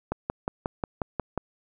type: click train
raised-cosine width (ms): 1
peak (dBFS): -13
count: 8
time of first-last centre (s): 0.12-1.377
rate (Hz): 5.57
effects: none